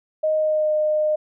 sine tone with pitch glide, 622.3 to 611.6 Hz, D#5 to D#5, 0 to -30 cents, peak -17 dBFS, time 0.23-1.16 s, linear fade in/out 10 ms, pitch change -30 cents, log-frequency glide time 0.34-0.73 s, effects none

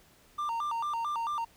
triangle tone with vibrato, 1046.5 Hz, C6, in tune, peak -28 dBFS, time 0.38-1.45 s, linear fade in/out 10 ms, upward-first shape square, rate 4.5 Hz, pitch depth 220 cents each way, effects pink hiss -61 dBFS RMS until 1.56 s

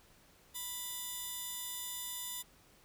5% pulse tone pair together, 987.8 / 3552 Hz, B5 / A7, 0 / +16 cents, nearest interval octave + minor seventh, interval 2216 cents, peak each -34 / -33 dBFS, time 0.54-2.43 s, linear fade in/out 20 ms, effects pink hiss -64 dBFS RMS until 2.84 s

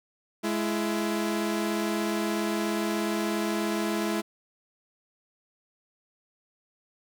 sawtooth tone pair together, 211.5 / 335.7 Hz, G#3 / E4, +32 / +32 cents, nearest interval minor sixth, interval 800 cents, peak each -25 dBFS, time 0.43-4.22 s, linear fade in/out 20 ms, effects none

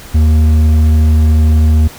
sine tone with hard clipping, 77.78 Hz, D#2, in tune, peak -7 dBFS, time 0.14-1.88 s, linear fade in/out 10 ms, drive 6 dB, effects pink hiss -33 dBFS RMS until 1.98 s

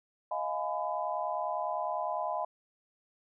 sine chord, F half-diminished seventh, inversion third, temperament just, 628.6 / 698.5 / 838.1 / 1005.8 Hz, Eb5 / F5 / Ab5 / Cb6, +18 / 0 / +16 / +31 cents, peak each -36 / -36 / -37 / -36 dBFS, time 0.31-2.45 s, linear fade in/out 5 ms, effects none

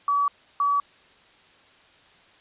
sine tone pair in turn, 1142 / 1142 Hz, D6 / D6, -49 / -49 cents, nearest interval unison, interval 0 cents, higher neither, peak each -19 dBFS, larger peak neither, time 0.08-0.28 / 0.6-0.8 s, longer neither, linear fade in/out 2 ms, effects white hiss -55 dBFS RMS until 2.4 s + resampled to 8000 Hz

